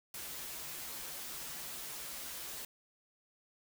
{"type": "noise with comb filter", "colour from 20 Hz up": "white", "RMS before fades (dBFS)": -44, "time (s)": [0.14, 2.65], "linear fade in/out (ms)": 2, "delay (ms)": 10, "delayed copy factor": -0.55, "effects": []}